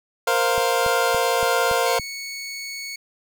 25% pulse chord, Bb suspended second, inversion none, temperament equal, 466.2 / 523.3 / 698.5 Hz, Bb4 / C5 / F5, 0 / 0 / 0 cents, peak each -19 dBFS, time 0.27-1.99 s, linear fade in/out 5 ms
click train, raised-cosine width 5 ms, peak -22 dBFS, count 6, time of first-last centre 0.58-1.996 s, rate 3.53 Hz
20% pulse tone, 2217 Hz, C#7, in tune, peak -25 dBFS, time 1.86-2.96 s, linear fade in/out 5 ms
effects none

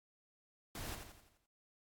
pink noise with echo, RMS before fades -45 dBFS, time 0.75-0.95 s, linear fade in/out 2 ms, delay 85 ms, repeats 6, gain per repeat -6 dB, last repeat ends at 1.46 s, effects AAC 64 kbps

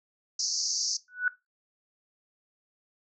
white band-pass noise, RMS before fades -30 dBFS, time 0.39-0.97 s, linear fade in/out 5 ms, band 4600 to 6500 Hz, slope 96 dB/octave
sine tone with exponential growth, 1480 Hz, F#6, in tune, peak -19 dBFS, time 1.08-1.28 s, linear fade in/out 2 ms, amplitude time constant 42 ms
effects noise-tail reverb RT60 0.2 s tail -17 dB re dry

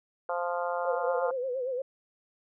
harmonic tone, 174.61 Hz, F3, in tune, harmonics 3 / 4 / 5 / 6 / 7 / 8, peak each -32 / -34 / -36 / -38 / -39 / -40 dBFS, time 0.29-1.31 s, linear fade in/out 2 ms
sine tone with vibrato, 512 Hz, C5, 38 cents flat, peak -29 dBFS, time 0.85-1.82 s, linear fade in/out 5 ms, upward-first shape sine, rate 8.6 Hz, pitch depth 89 cents each way
effects none

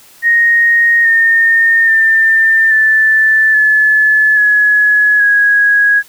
sine tone with pitch steps, 1864.7 / 1828.4 / 1792.9 / 1758 / 1723.8 / 1690.3 / 1657.4 Hz, A#6 / A#6 / A6 / A6 / A6 / G#6 / G#6, 0 / -34 / +32 / -2 / -36 / +30 / -4 cents, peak -6 dBFS, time 0.22-6.03 s, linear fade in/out 50 ms, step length 830 ms, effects white hiss -42 dBFS RMS until 6.08 s

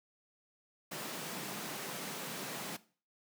pink high-pass noise, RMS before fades -42 dBFS, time 0.91-2.77 s, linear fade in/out 10 ms, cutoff 140 Hz, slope 48 dB/octave, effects noise-tail reverb RT60 0.4 s tail -18 dB re dry

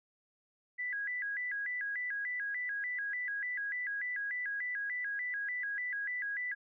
sine tone with vibrato, 1807 Hz, A6, 46 cents sharp, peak -34 dBFS, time 0.78-6.55 s, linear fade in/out 20 ms, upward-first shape square, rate 3.4 Hz, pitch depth 160 cents each way, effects none

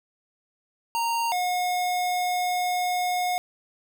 square tone pair in turn, 927 / 722.3 Hz, A#5 / F#5, -10 / -42 cents, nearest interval major third, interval 432 cents, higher first, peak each -24 dBFS, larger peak neither, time 0.95-1.32 / 1.32-3.38 s, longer second, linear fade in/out 0 ms, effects none

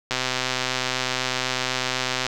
click train, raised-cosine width 0.2 ms, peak -6 dBFS, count 277, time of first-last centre 0.11-2.266 s, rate 128 Hz, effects none

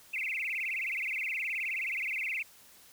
sine tone with vibrato, 2349 Hz, D7, in tune, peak -31 dBFS, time 0.13-2.43 s, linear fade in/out 10 ms, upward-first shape sine, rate 19 Hz, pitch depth 250 cents each way, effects white hiss -57 dBFS RMS until 2.92 s

